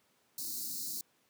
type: band-stop noise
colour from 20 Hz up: white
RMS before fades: -39 dBFS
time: 0.38-1.01 s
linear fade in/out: 2 ms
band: 350 to 4000 Hz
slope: 96 dB/octave
effects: pink hiss -71 dBFS RMS until 1.29 s + high-pass 200 Hz 12 dB/octave